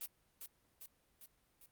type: noise with echo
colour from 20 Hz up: blue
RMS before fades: -44 dBFS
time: 0.01-0.06 s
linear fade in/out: 2 ms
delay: 400 ms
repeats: 4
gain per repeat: -4 dB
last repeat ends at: 1.66 s
effects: pink hiss -75 dBFS RMS until 1.71 s + Opus 32 kbps